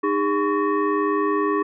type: tone with frequency modulation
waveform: sine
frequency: 406 Hz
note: G#4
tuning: 39 cents flat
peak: -18 dBFS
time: 0.03-1.63 s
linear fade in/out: 10 ms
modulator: 714 Hz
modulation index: 1.3
effects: none